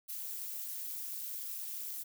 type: noise with amplitude modulation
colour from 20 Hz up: violet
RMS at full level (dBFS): -37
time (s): 0.08-2.04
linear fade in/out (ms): 20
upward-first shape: sine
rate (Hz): 251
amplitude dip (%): 95
effects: none